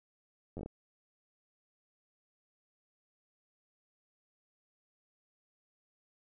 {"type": "slowing click train", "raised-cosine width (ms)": 2, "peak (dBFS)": -29, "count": 6, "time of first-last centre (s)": [0.57, 0.66], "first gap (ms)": 10, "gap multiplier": 1.3, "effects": []}